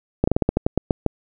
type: slowing click train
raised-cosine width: 2 ms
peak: -3 dBFS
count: 11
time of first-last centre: 0.24-1.063 s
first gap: 35 ms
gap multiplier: 1.18
effects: none